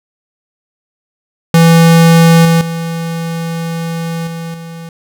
square tone with level steps, 165.9 Hz, E3, 11 cents sharp, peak -4 / -7 / -17 / -21 / -26 dBFS, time 1.54-4.89 s, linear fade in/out 2 ms, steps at 2.45 / 2.61 / 4.27 / 4.54 s, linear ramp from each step 2 ms, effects none

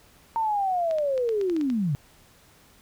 sine linear sweep, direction down, 920 to 130.81 Hz, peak -22 dBFS, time 0.36-1.95 s, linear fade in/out 0 ms
clicks, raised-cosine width 0.2 ms, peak -23 dBFS, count 9, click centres 0.911 / 0.985 / 1.178 / 1.291 / 1.413 / 1.498 / 1.565 / 1.612 / 1.701 s
effects pink hiss -56 dBFS RMS until 2.81 s

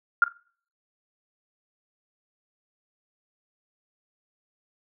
sine tone with echo, 1401 Hz, F6, 5 cents sharp, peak -13 dBFS, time 0.22-0.24 s, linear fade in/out 2 ms, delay 42 ms, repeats 2, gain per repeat -15 dB, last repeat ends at 0.324 s, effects noise-tail reverb RT60 0.5 s tail -24 dB re dry

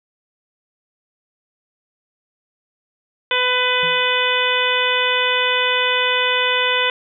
harmonic tone, 500 Hz, B4, 21 cents sharp, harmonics 1 / 2 / 3 / 4 / 5 / 6 / 7, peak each -23 / -23 / -23 / -23 / -23 / -23 / -23 dBFS, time 3.31-6.9 s, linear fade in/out 2 ms
sine tone with exponential decay, 164.81 Hz, E3, in tune, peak -29 dBFS, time 3.83-4.14 s, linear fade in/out 0 ms, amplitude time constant 67 ms
effects none

